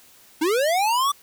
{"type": "linear sweep", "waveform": "square", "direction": "up", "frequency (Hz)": [292.9, 1176], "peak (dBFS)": -19, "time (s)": [0.41, 1.12], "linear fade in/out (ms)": 10, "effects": ["white hiss -52 dBFS RMS until 1.22 s"]}